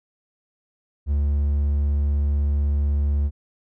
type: tone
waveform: triangle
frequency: 72 Hz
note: D2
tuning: 34 cents flat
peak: -16 dBFS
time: 1.06-3.31 s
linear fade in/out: 50 ms
effects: none